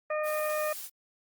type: harmonic tone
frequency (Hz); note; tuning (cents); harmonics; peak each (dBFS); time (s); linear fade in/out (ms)
611; D#5; -32; 1 / 2 / 3 / 4; -29 / -35 / -39 / -41; 0.1-0.73; 5
type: noise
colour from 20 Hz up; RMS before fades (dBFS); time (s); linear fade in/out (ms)
blue; -40; 0.23-0.9; 50
effects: Opus 32 kbps